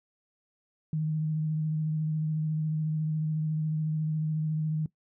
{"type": "tone with vibrato", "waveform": "sine", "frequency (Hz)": 155.56, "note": "D#3", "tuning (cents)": 0, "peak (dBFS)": -26, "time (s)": [0.93, 4.86], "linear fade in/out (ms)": 2, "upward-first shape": "triangle", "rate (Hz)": 14, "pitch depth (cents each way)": 25, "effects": ["noise-tail reverb RT60 0.1 s tail -19 dB re dry"]}